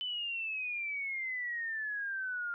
sine exponential sweep, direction down, 3034 to 1396 Hz, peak -34 dBFS, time 0.01-2.54 s, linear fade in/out 0 ms, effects none

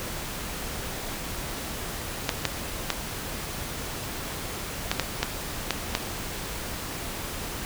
clicks, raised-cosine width 0.2 ms, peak -5 dBFS, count 8, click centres 2.292 / 2.453 / 2.903 / 4.915 / 4.997 / 5.23 / 5.707 / 5.951 s, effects pink hiss -34 dBFS RMS until 7.65 s

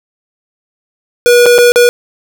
square tone with dropouts, 483.6 Hz, B4, 36 cents flat, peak -4 dBFS, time 1.26-1.89 s, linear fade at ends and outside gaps 0 ms, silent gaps 1.458-1.463 / 1.581-1.586 / 1.72-1.759 s, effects none

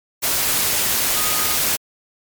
sine tone in noise, 1244.5 Hz, D#6, in tune, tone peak -29 dBFS, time 1.15-1.57 s, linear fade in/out 20 ms, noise white, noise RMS -19 dBFS, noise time 0.22-1.77 s, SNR -13 dB, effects MP3 96 kbps

